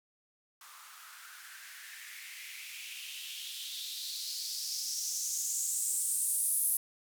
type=noise with band-pass filter sweep; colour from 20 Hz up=violet; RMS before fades=-37 dBFS; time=0.61-6.77 s; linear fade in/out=2 ms; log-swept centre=1100 to 11000 Hz; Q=4.3; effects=none